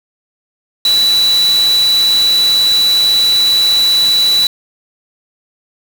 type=tone in noise; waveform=sine; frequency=3951 Hz; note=B7; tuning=in tune; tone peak=-8 dBFS; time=0.85-4.47 s; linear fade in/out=2 ms; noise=white; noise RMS=-22 dBFS; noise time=0.85-4.47 s; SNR=+11 dB; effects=none